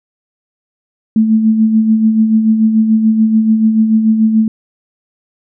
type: tone with tremolo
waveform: sine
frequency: 220 Hz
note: A3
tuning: in tune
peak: -5 dBFS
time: 1.16-4.48 s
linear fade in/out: 2 ms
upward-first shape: sine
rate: 6.9 Hz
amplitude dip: 50%
effects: none